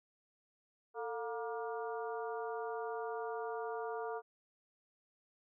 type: harmonic tone with a mistuned harmonic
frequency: 236.3 Hz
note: A#3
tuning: 24 cents sharp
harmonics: 2 / 3 / 4 / 5 / 6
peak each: -40 / -44 / -46 / -48 / -50 dBFS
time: 0.94-4.22 s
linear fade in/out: 50 ms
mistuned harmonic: 2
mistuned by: -92 cents
effects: none